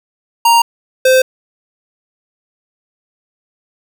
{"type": "tone pair in turn", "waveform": "square", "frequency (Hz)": [932.3, 518.1], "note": ["A#5", "C5"], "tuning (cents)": [0, -17], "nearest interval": "minor seventh", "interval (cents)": 1017, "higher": "first", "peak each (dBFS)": -7, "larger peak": "neither", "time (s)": [[0.45, 0.62], [1.05, 1.22]], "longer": "neither", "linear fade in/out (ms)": 5, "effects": []}